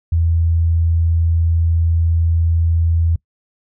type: tone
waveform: sine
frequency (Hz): 83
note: E2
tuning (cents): +12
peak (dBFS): -12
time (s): 0.12-3.16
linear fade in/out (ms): 5
effects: noise-tail reverb RT60 0.1 s tail -23 dB re dry